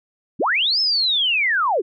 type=linear two-way sweep; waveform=sine; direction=up then down; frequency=118.8 to 5300 to 313.8 Hz; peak=-16 dBFS; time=0.39-1.82 s; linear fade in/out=20 ms; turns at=0.8 s; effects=none